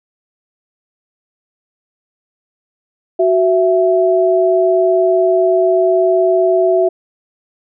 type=tone pair together; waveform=sine; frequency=372.1 / 663 Hz; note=F#4 / E5; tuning=+10 / +10 cents; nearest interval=minor seventh; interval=1000 cents; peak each=-12 dBFS; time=3.19-6.89 s; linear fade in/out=10 ms; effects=none